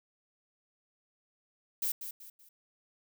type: noise with echo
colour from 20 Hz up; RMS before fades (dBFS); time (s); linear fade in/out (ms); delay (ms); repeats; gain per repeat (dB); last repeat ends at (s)
violet; -32; 1.82-1.92; 5; 190; 3; -9; 2.49
effects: none